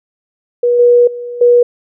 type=tone with level steps; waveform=sine; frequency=483.4 Hz; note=B4; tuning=37 cents flat; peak=-8 / -4 / -21 / -4 dBFS; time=0.63-1.63 s; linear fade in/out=5 ms; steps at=0.79 / 1.07 / 1.41 s; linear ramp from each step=5 ms; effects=none